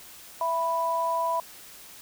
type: tone pair together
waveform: sine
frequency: 664.1 / 987.8 Hz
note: E5 / B5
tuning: +13 / 0 cents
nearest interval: perfect fifth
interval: 687 cents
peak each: -29 / -25 dBFS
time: 0.41-1.4 s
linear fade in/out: 2 ms
effects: white hiss -47 dBFS RMS until 2.01 s